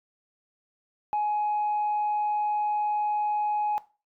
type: tone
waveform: sine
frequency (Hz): 839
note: G#5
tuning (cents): +17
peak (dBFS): -22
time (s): 1.13-3.78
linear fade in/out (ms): 0
effects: noise-tail reverb RT60 0.3 s tail -17 dB re dry + tanh soft clip ceiling -21 dBFS